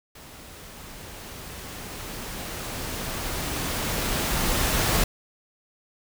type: noise with level ramp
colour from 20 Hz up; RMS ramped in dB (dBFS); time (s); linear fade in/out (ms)
pink; -45 to -22; 0.15-5.04; 5
effects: none